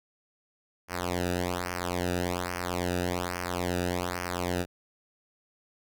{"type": "tone with flanger", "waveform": "sawtooth", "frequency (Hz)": 89, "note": "F2", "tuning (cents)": 33, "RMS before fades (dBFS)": -31, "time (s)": [0.88, 4.66], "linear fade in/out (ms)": 50, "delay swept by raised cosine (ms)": [0.26, 0.94], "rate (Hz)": 1.2, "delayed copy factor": -0.9, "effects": []}